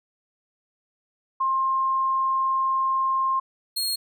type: tone pair in turn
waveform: sine / sawtooth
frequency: 1061 / 4270 Hz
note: C6 / C8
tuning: +24 / +34 cents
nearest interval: 2 octaves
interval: 2410 cents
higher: second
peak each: -20 / -21 dBFS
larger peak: first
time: 1.4-3.4 / 3.76-3.96 s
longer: first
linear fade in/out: 10 ms
effects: none